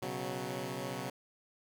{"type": "chord", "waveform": "10% pulse", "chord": "B suspended second", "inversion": "none", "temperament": "equal with one note detuned", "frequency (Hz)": [123.47, 137.87, 185], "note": ["B2", "C#3", "F#3"], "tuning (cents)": [0, -9, 0], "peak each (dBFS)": -33, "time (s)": [0.02, 1.1], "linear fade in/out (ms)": 5, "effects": []}